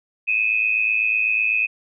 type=tone pair together; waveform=sine; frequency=2482 / 2590 Hz; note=D#7 / E7; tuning=-5 / -31 cents; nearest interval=minor second; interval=74 cents; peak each=-20 dBFS; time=0.27-1.67 s; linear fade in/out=20 ms; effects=none